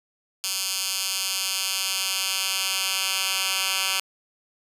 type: tone with high-pass filter sweep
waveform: 10% pulse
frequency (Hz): 190.7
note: G3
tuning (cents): -47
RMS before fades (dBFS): -26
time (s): 0.44-4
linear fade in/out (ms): 0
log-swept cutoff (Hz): 4300 to 2400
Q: 0.98
effects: resampled to 32000 Hz